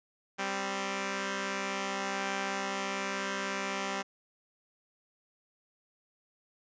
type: tone pair together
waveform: 5% pulse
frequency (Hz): 196 / 261.5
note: G3 / C4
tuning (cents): 0 / -1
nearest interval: perfect fourth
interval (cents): 499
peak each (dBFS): -22 / -26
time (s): 0.38-4.03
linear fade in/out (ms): 20
effects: resampled to 16000 Hz